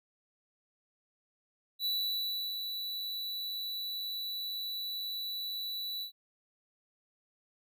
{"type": "tone with ADSR envelope", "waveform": "square", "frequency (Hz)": 3951, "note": "B7", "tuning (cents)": 0, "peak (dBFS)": -30, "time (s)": [1.79, 6.12], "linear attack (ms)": 62, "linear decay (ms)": 710, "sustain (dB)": -6, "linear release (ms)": 100, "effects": []}